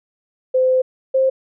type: tone pair in turn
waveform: sine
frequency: 515 / 528 Hz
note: C5 / C5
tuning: -28 / +16 cents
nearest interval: unison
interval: 44 cents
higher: second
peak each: -12 dBFS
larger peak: neither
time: 0.54-0.82 / 1.14-1.3 s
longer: first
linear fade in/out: 10 ms
effects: none